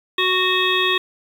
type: harmonic tone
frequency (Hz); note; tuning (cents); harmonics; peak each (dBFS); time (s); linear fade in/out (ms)
370; F#4; 0; 1 / 3 / 5 / 7 / 9 / 10; -23 / -23 / -23 / -23 / -23 / -23; 0.18-0.98; 5
effects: 7-bit